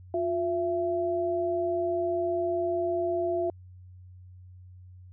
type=tone pair together; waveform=sine; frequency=354.9 / 670 Hz; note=F4 / E5; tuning=+28 / +28 cents; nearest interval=major seventh; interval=1100 cents; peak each=-28 dBFS; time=0.14-3.5 s; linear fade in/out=2 ms; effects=added 91 Hz sine -46 dBFS peak until 5.12 s